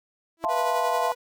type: tone with exponential growth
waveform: sawtooth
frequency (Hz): 330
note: E4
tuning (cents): +2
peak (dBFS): -29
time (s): 0.37-0.45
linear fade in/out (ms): 0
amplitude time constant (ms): 16
type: chord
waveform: sine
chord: F major seventh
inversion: third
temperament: equal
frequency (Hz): 659.3 / 698.5 / 880 / 1046.5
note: E5 / F5 / A5 / C6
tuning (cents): 0 / 0 / 0 / 0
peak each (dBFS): -28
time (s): 0.44-1.12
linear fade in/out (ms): 0
type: tone with tremolo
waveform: sawtooth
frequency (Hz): 490.4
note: B4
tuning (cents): -12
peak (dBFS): -23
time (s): 0.48-1.15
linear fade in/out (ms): 50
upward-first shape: sine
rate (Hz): 11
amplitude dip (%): 40
effects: none